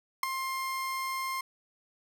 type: tone with ADSR envelope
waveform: 30% pulse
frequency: 1058 Hz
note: C6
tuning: 19 cents sharp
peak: -18 dBFS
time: 0.23-1.41 s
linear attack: 4 ms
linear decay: 5 ms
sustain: -11 dB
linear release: 4 ms
effects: none